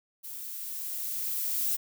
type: noise with level ramp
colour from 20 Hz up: violet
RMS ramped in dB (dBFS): -41 to -28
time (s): 0.23-1.77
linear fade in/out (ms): 20
effects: none